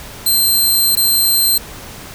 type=tone with dropouts; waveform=10% pulse; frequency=4138 Hz; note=C8; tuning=20 cents flat; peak=-4 dBFS; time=0.26-1.58 s; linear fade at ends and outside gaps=5 ms; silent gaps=0.954-0.97 s; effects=pink hiss -33 dBFS RMS until 2.14 s